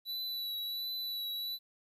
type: tone with vibrato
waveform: square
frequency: 3951 Hz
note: B7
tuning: in tune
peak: -36 dBFS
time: 0.05-1.59 s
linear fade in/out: 50 ms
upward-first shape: triangle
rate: 1.4 Hz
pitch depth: 26 cents each way
effects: 12-bit